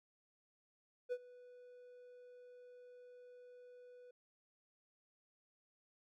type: tone with ADSR envelope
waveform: triangle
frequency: 493.9 Hz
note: B4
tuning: in tune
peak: -33 dBFS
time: 1.09-4.11 s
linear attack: 32 ms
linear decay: 54 ms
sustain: -21 dB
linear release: 5 ms
effects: none